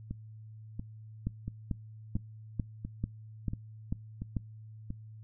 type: two click trains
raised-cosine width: 5 ms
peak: -24 / -19 dBFS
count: 8 / 8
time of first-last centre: 0.11-4.905 / 1.27-4.367 s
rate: 1.46 / 2.26 Hz
effects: noise-tail reverb RT60 0.3 s tail -25 dB re dry + added 109 Hz sine -46 dBFS peak until 5.23 s